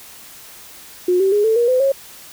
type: tone with pitch steps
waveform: sine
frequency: 360 / 385.8 / 413.5 / 443.2 / 475 / 509.1 / 545.7 Hz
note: F#4 / G4 / G#4 / A4 / A#4 / C5 / C#5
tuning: -47 / -28 / -8 / +13 / +33 / -47 / -27 cents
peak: -12 dBFS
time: 1.08-1.92 s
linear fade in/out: 5 ms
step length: 120 ms
effects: white hiss -40 dBFS RMS until 2.32 s